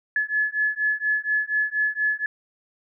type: beating tone pair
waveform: sine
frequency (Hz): 1710 / 1714.2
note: A6 / A6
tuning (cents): -50 / -46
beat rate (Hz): 4.2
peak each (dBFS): -24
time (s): 0.16-2.26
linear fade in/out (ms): 2
effects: none